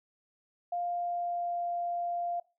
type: tone with pitch glide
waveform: sine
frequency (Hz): 701 to 696.2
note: F5 to F5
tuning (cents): +6 to -6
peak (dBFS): -30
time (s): 0.72-2.4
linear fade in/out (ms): 5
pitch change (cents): -12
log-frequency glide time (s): 0.82-1.65
effects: noise-tail reverb RT60 0.3 s tail -22 dB re dry